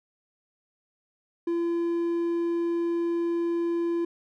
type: tone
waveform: triangle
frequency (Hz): 340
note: F4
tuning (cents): -46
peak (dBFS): -22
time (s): 1.47-4.05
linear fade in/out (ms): 5
effects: none